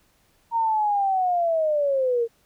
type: linear sweep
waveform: sine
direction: down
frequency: 932.3 to 453.6 Hz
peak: -19 dBFS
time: 0.51-2.28 s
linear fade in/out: 50 ms
effects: pink hiss -63 dBFS RMS until 2.45 s